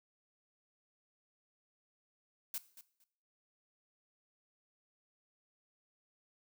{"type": "noise with echo", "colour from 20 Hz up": "blue", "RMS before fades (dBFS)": -39, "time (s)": [2.54, 2.58], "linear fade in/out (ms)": 2, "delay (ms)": 230, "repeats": 2, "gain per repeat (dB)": -15, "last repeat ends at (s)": 3.04, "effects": ["noise-tail reverb RT60 0.6 s tail -17 dB re dry"]}